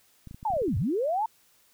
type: clicks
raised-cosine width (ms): 5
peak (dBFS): -30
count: 12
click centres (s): 0.273 / 0.311 / 0.345 / 0.429 / 0.504 / 0.537 / 0.567 / 0.618 / 0.682 / 0.734 / 0.767 / 0.819
type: linear two-way sweep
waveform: sine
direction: down then up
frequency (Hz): 919 to 76.4 to 919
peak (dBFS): -24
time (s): 0.45-1.26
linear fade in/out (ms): 5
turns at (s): 0.77
effects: white hiss -63 dBFS RMS until 1.73 s